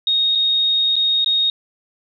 sine tone with dropouts, 3729 Hz, A#7, in tune, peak -14 dBFS, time 0.07-1.5 s, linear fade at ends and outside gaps 2 ms, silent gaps 0.352-0.355 / 0.957-0.964 / 1.246-1.26 s, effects none

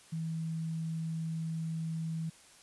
sine tone, 162.1 Hz, E3, 29 cents flat, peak -33 dBFS, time 0.12-2.3 s, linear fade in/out 10 ms, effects white hiss -58 dBFS RMS until 2.62 s + resampled to 24000 Hz

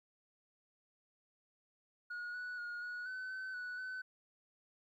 sine tone with pitch steps, 1446 / 1475 / 1436 / 1459 / 1514 / 1525 / 1478 / 1513 Hz, F#6 / F#6 / F6 / F#6 / F#6 / G6 / F#6 / F#6, -40 / -6 / +48 / -25 / +39 / -48 / -2 / +38 cents, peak -38 dBFS, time 2.1-4.02 s, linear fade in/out 10 ms, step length 240 ms, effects tanh soft clip ceiling -40 dBFS + 13-bit

